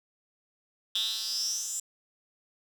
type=tone with high-pass filter sweep; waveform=10% pulse; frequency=219.9 Hz; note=A3; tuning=1 cent flat; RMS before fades=-32 dBFS; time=0.95-1.8 s; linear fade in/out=5 ms; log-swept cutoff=3500 to 7400 Hz; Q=9.2; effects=none